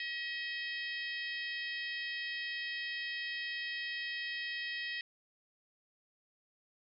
harmonic tone, 637 Hz, D#5, 41 cents sharp, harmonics 3 / 4 / 5 / 6 / 7 / 8, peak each -39 / -44 / -45 / -49 / -50 / -49 dBFS, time 0-5.01 s, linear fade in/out 2 ms, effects none

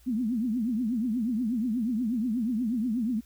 sine tone with vibrato, 233 Hz, A#3, 1 cent flat, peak -25 dBFS, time 0.06-3.21 s, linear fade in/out 20 ms, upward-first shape triangle, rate 8.3 Hz, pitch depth 230 cents each way, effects added 60 Hz sine -55 dBFS peak until 3.25 s + white hiss -62 dBFS RMS until 3.25 s

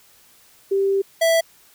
sine / square tone pair in turn, 392 / 659.3 Hz, G4 / E5, 0 / 0 cents, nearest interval major sixth, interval 900 cents, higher second, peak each -16 / -15 dBFS, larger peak second, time 0.71-1.02 / 1.21-1.41 s, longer first, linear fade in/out 10 ms, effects white hiss -53 dBFS RMS until 1.74 s

